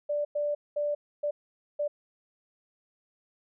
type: tone bursts at uneven times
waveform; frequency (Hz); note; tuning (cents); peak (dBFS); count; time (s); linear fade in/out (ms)
sine; 587.3; D5; 0; -26; 5; 0.09-0.25 / 0.35-0.55 / 0.76-0.95 / 1.23-1.31 / 1.79-1.88; 10
effects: none